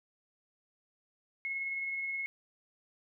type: tone with tremolo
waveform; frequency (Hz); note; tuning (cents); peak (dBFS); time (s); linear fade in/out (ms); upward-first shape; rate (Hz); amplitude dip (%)
sine; 2175; C#7; -33; -32; 1.45-2.26; 0; triangle; 19; 30
effects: none